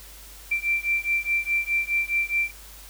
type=beating tone pair; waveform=sine; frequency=2349 / 2353.8 Hz; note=D7 / D7; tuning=0 / +3 cents; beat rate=4.8 Hz; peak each=-25 dBFS; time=0.51-2.51 s; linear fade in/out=10 ms; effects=added 50 Hz sine -46 dBFS peak until 2.89 s + white hiss -46 dBFS RMS until 2.89 s